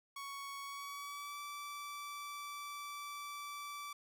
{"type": "tone with pitch glide", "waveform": "sawtooth", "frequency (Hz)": [1113, 1160.3], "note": ["C#6", "D6"], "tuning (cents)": [7, -21], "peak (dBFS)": -40, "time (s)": [0.16, 3.93], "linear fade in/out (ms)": 5, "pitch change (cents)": 72, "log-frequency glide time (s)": [0.62, 1.4], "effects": []}